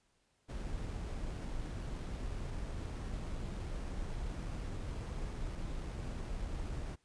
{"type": "noise with sample-and-hold", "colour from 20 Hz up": "brown", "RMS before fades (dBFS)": -40, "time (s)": [0.48, 6.96], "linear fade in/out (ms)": 20, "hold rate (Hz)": 7350, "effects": ["pink hiss -75 dBFS RMS until 7.04 s", "resampled to 22050 Hz"]}